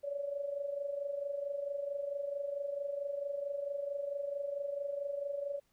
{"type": "tone with amplitude modulation", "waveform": "sine", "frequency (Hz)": 567, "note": "C#5", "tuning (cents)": 39, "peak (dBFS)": -32, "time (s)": [0.03, 5.6], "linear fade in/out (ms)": 20, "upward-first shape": "sine", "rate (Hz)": 24.5, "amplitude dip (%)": 65, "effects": ["pink hiss -75 dBFS RMS until 5.72 s"]}